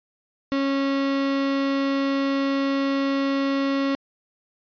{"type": "tone", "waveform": "35% pulse", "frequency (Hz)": 274.7, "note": "C#4", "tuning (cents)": -16, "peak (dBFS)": -19, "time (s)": [0.52, 3.95], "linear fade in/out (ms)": 0, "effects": ["resampled to 11025 Hz"]}